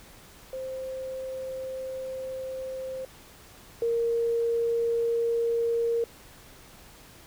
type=tone pair in turn; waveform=sine; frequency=523.3 / 465.2 Hz; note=C5 / A#4; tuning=0 / -4 cents; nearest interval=major second; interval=204 cents; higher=first; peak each=-32 / -23 dBFS; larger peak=second; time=0.53-3.05 / 3.82-6.04 s; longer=first; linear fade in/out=2 ms; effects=pink hiss -51 dBFS RMS until 7.26 s